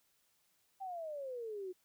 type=exponential sweep; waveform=sine; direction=down; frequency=790 to 358.3 Hz; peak=-40 dBFS; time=0.8-1.73 s; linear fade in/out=20 ms; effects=white hiss -75 dBFS RMS until 1.84 s